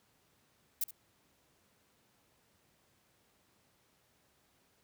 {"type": "noise with echo", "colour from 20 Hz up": "violet", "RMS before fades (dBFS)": -32, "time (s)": [0.81, 0.84], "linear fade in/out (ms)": 5, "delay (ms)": 70, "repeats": 1, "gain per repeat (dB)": -15, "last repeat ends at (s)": 0.91, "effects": ["pink hiss -71 dBFS RMS until 4.83 s", "high-pass 80 Hz 12 dB/octave"]}